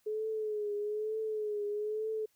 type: tone with vibrato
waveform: sine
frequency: 425.3 Hz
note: G#4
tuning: 41 cents sharp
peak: -32 dBFS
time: 0.06-2.26 s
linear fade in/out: 10 ms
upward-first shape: triangle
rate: 1.1 Hz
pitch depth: 63 cents each way
effects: white hiss -73 dBFS RMS until 2.35 s